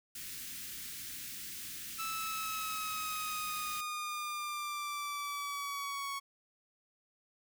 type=band-stop noise; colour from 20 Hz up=white; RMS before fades=-44 dBFS; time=0.15-3.81 s; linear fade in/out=5 ms; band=310 to 1600 Hz; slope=24 dB/octave
type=linear sweep; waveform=sawtooth; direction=down; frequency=1318.5 to 1108.7 Hz; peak=-33 dBFS; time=1.98-6.2 s; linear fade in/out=20 ms
effects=none